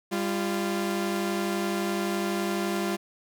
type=tone pair together; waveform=sawtooth; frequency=199.1 / 346.4 Hz; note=G3 / F4; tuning=+27 / -14 cents; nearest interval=minor seventh; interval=959 cents; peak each=-25 dBFS; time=0.11-2.97 s; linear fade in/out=20 ms; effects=none